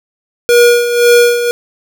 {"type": "tone with tremolo", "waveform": "square", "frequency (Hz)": 479.1, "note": "A#4", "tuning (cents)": 47, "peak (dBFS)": -4, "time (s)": [0.49, 1.51], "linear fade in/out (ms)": 0, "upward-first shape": "sine", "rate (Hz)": 1.9, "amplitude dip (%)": 65, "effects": []}